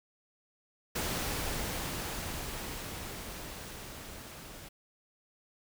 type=noise with level ramp; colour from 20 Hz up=pink; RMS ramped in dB=-33 to -48 dBFS; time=0.95-4.69 s; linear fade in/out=10 ms; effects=none